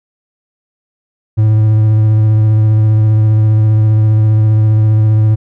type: tone with vibrato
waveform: triangle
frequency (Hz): 108.3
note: A2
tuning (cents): -27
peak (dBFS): -4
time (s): 1.37-5.36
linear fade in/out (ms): 20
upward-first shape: sine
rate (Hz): 15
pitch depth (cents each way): 18
effects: none